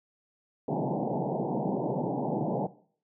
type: band-pass noise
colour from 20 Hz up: pink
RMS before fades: -30 dBFS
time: 0.68-2.67 s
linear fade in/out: 5 ms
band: 130 to 910 Hz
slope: 96 dB/octave
effects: noise-tail reverb RT60 0.5 s tail -18 dB re dry